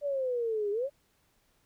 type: exponential two-way sweep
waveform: sine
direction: down then up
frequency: 587.3 to 400.7 to 587.3 Hz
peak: -28 dBFS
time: 0.01-0.9 s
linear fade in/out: 50 ms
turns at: 0.71 s
effects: pink hiss -70 dBFS RMS until 1.65 s